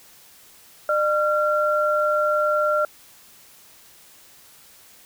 sine tone pair together, 603.2 / 1373 Hz, D5 / F6, +46 / -30 cents, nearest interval octave + major second, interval 1424 cents, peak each -20 / -21 dBFS, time 0.89-2.85 s, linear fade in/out 2 ms, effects white hiss -50 dBFS RMS until 5.05 s

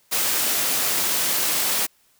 white high-pass noise, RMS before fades -22 dBFS, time 0.11-1.87 s, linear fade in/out 20 ms, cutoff 170 Hz, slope 12 dB/octave, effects white hiss -61 dBFS RMS until 2.19 s

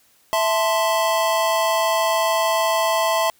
square chord, A minor, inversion second, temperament equal, 659.3 / 880 / 1046.5 Hz, E5 / A5 / C6, 0 / 0 / 0 cents, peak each -21 / -24 / -23 dBFS, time 0.33-3.3 s, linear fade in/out 0 ms, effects white hiss -58 dBFS RMS until 3.39 s

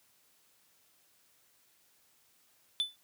triangle tone with exponential decay, 3500 Hz, A7, 10 cents flat, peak -23 dBFS, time 2.8-2.96 s, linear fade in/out 0 ms, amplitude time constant 33 ms, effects white hiss -68 dBFS RMS until 3.03 s + high-pass 60 Hz 12 dB/octave

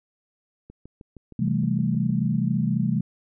click train, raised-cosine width 3 ms, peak -30 dBFS, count 10, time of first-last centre 0.7-2.102 s, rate 6.42 Hz
sine chord, A minor seventh, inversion first, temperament equal, 130.81 / 164.81 / 196 / 220 Hz, C3 / E3 / G3 / A3, 0 / 0 / 0 / 0 cents, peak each -26 dBFS, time 1.39-3.01 s, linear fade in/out 5 ms
effects none

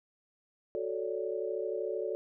sine chord, D major seventh, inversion first, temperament equal, 370 / 440 / 554.4 / 587.3 Hz, F#4 / A4 / C#5 / D5, 0 / 0 / 0 / 0 cents, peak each -37 / -35 / -39 / -40 dBFS, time 0.75-2.15 s, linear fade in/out 0 ms, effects none

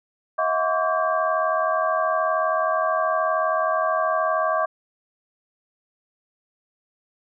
sine tone cluster, 640 / 719 / 1053 / 1146 / 1592 Hz, D#5 / F#5 / C6 / D6 / G6, +49 / -50 / +11 / -43 / +26 cents, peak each -23 / -28 / -32 / -23 / -30 dBFS, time 0.38-4.66 s, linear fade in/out 10 ms, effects none

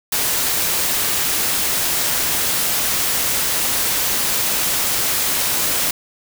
white noise, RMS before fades -19 dBFS, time 0.12-5.91 s, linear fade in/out 5 ms, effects none

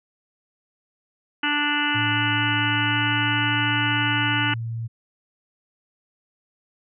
harmonic tone, 293.7 Hz, D4, in tune, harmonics 1 / 3 / 4 / 5 / 6 / 7 / 8 / 9 / 10, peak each -28 / -29 / -33 / -25 / -31 / -30 / -37 / -29 / -27 dBFS, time 1.43-4.54 s, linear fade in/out 5 ms
sine tone with pitch glide, 111.9 to 114.65 Hz, A2 to A#2, +30 to -28 cents, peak -26 dBFS, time 1.94-4.88 s, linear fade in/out 20 ms, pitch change +42 cents, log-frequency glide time 2.41-3.75 s
effects none

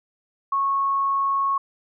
sine tone, 1100 Hz, C#6, 14 cents flat, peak -19 dBFS, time 0.52-1.58 s, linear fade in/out 5 ms, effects none

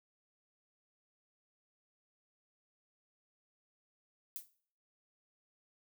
violet noise with exponential decay, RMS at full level -39 dBFS, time 4.36-4.5 s, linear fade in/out 0 ms, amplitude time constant 29 ms, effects noise-tail reverb RT60 0.5 s tail -17 dB re dry

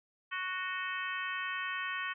harmonic tone with a mistuned harmonic, 370 Hz, F#4, in tune, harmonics 3 / 4 / 5 / 6 / 7 / 8, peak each -40 / -40 / -39 / -46 / -42 / -46 dBFS, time 0.31-2.14 s, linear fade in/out 20 ms, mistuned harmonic 8, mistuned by +72 cents, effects none

